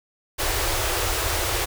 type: band-stop noise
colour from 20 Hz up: pink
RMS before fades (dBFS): -24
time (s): 0.38-1.66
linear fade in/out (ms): 20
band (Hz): 110 to 330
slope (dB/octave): 48
effects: none

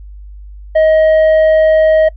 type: tone with tanh clipping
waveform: sine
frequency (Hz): 630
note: D#5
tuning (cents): +21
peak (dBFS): -7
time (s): 0.75-2.09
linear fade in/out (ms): 10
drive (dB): 5
effects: noise-tail reverb RT60 0.1 s tail -25 dB re dry + added 50 Hz sine -29 dBFS peak until 2.16 s

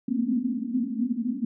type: band-pass noise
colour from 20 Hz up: white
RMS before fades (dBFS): -27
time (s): 0.08-1.45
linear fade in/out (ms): 5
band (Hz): 220 to 260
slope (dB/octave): 96
effects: none

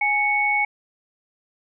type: tone pair together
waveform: sine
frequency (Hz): 830.6 / 2217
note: G#5 / C#7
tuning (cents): 0 / 0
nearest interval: octave + perfect fourth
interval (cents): 1700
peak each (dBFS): -23 / -19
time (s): 0.01-0.65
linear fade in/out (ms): 5
effects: none

